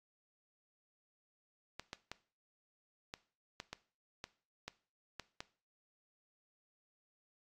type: clicks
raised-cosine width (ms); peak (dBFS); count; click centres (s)
0.2; -25; 10; 1.796 / 1.931 / 2.116 / 3.139 / 3.601 / 3.73 / 4.241 / 4.68 / 5.197 / 5.405
effects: noise-tail reverb RT60 0.4 s tail -18 dB re dry + AAC 48 kbps